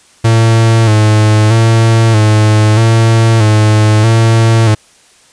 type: tone with vibrato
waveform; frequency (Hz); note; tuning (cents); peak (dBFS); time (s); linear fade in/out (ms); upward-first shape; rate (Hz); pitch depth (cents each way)
45% pulse; 110.3; A2; +5; -5; 0.24-4.75; 10; square; 0.79; 46
effects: white hiss -45 dBFS RMS until 5.32 s + resampled to 22050 Hz